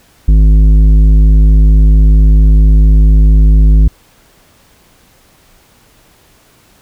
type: tone with tanh clipping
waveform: triangle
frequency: 52.2 Hz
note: G#1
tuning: 10 cents sharp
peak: -4 dBFS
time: 0.28-3.88 s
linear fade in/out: 5 ms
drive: 14 dB
effects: pink hiss -47 dBFS RMS until 6.81 s